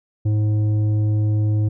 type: tone with tanh clipping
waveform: sine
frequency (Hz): 106.2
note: G#2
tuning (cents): +39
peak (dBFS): -17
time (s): 0.25-1.69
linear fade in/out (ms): 10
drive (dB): 8
effects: none